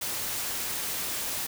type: noise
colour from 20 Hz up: white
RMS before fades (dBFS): -32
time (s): 0.01-1.47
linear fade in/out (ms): 10
effects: none